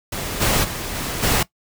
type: noise with level steps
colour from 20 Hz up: pink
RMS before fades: -27 / -18 / -28 / -26 / -18 dBFS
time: 0.12-1.43 s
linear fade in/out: 5 ms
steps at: 0.4 / 0.63 / 0.94 / 1.22 s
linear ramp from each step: 20 ms
effects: noise-tail reverb RT60 0.1 s tail -19 dB re dry